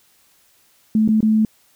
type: tone with dropouts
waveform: sine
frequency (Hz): 217.6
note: A3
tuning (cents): -19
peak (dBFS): -12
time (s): 0.95-1.45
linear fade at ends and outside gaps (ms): 2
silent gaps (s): 1.078-1.088 / 1.206-1.228
effects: white hiss -57 dBFS RMS until 1.75 s